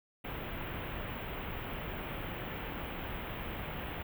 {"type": "band-stop noise", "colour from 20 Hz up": "pink", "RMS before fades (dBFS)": -40, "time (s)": [0.24, 4.03], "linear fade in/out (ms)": 10, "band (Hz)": [3200, 15000], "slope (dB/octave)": 48, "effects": []}